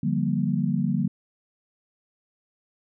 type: chord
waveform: sine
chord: G minor seventh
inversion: second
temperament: just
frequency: 147 / 176.4 / 196 / 235.2 Hz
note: D3 / F3 / G3 / Bb3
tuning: +2 / +18 / 0 / +16 cents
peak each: -27 dBFS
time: 0.03-1.08 s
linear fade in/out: 5 ms
effects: none